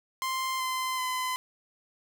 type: tone with pitch steps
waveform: sawtooth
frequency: 1046.5 / 1032.7 / 1019.1 Hz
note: C6 / C6 / C6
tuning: 0 / -23 / -46 cents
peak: -25 dBFS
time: 0.22-1.36 s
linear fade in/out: 0 ms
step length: 380 ms
effects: none